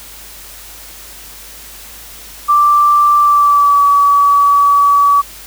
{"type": "tone with pitch glide", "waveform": "sine", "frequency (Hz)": [1174.7, 1141.3], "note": ["D6", "D6"], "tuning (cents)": [0, -50], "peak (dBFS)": -6, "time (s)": [2.48, 5.22], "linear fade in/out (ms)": 20, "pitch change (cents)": -50, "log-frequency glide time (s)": [3.2, 3.83], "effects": ["added 50 Hz sine -41 dBFS peak until 5.46 s", "white hiss -34 dBFS RMS until 5.46 s"]}